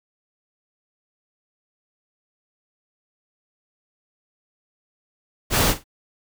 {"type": "noise with echo", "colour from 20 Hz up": "pink", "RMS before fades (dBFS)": -18, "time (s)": [5.5, 5.75], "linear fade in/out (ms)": 50, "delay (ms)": 46, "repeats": 2, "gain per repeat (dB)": -14, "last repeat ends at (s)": 5.842, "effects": []}